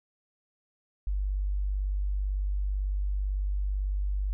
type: tone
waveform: sine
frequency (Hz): 49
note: G1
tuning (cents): 0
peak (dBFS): -26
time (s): 1.07-4.33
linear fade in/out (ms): 0
effects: none